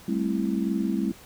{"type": "chord", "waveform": "sine", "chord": "A minor seventh", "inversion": "third", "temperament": "just", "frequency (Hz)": [198, 220, 264, 330], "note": ["G3", "A3", "C4", "E4"], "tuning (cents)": [18, 0, 16, 2], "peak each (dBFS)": [-27, -29, -30, -30], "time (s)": [0.08, 1.12], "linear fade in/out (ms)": 5, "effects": ["pink hiss -49 dBFS RMS until 1.25 s"]}